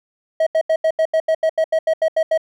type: tone bursts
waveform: triangle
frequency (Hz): 640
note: D#5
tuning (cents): +49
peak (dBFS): -11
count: 14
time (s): 0.4-2.377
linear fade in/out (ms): 5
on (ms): 66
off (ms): 81
effects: none